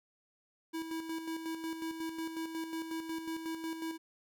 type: tone with tremolo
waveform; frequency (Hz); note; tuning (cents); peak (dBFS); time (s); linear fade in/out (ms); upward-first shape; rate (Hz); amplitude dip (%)
square; 324.9; E4; -25; -36; 0.73-3.98; 20; square; 5.5; 50
effects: none